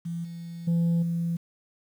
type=tone with level steps; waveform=sine; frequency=169.1 Hz; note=E3; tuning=44 cents sharp; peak=-29 / -35 / -18 / -24 dBFS; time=0.05-1.37 s; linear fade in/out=10 ms; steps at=0.24 / 0.67 / 1.02 s; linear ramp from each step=10 ms; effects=tanh soft clip ceiling -20 dBFS + 9-bit